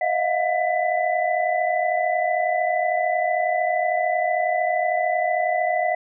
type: tone cluster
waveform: sine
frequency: 630 / 686 / 719 / 1995 Hz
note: D#5 / F5 / F#5 / B6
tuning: +21 / -31 / -50 / +17 cents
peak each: -24 / -28 / -22 / -27 dBFS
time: 0.01-5.95 s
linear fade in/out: 5 ms
effects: none